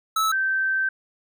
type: tone pair in turn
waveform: square / sine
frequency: 1306 / 1553.1 Hz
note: E6 / G6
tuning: -17 / -17 cents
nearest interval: minor third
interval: 300 cents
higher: second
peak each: -20 dBFS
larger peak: neither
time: 0.16-0.32 / 0.32-0.89 s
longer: second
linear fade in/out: 5 ms
effects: none